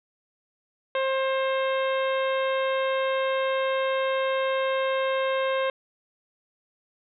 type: harmonic tone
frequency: 531 Hz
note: C5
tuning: 25 cents sharp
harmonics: 1 / 2 / 3 / 4 / 5 / 6 / 7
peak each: -24 / -30 / -34 / -36 / -38 / -40 / -41 dBFS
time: 0.95-5.7 s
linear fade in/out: 2 ms
effects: none